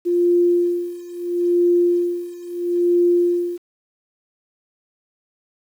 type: tone with tremolo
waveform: sine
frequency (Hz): 349.7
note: F4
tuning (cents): +2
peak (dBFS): -12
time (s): 0.05-3.58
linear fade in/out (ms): 20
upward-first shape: sine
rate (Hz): 0.75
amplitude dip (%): 90
effects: 8-bit